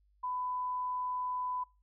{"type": "tone", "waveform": "sine", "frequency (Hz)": 1000, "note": "B5", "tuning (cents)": 21, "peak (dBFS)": -33, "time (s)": [0.23, 1.64], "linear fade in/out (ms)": 10, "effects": ["noise-tail reverb RT60 0.3 s tail -25 dB re dry", "added 50 Hz sine -66 dBFS peak until 1.82 s"]}